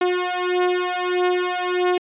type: beating tone pair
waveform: sawtooth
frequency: 359.6 / 361.2 Hz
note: F#4 / F#4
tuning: -49 / -42 cents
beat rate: 1.6 Hz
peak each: -18 dBFS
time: 0.01-1.98 s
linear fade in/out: 5 ms
effects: resampled to 8000 Hz